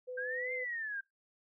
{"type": "tone", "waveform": "sine", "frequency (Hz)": 503, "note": "B4", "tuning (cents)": 32, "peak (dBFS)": -39, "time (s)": [0.07, 0.65], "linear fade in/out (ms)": 20}
{"type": "linear two-way sweep", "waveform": "sine", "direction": "up then down", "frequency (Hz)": [1569, 2113, 1569], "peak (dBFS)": -36, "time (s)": [0.17, 1.01], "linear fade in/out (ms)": 10, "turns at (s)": 0.53}
{"effects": ["noise-tail reverb RT60 0.2 s tail -22 dB re dry"]}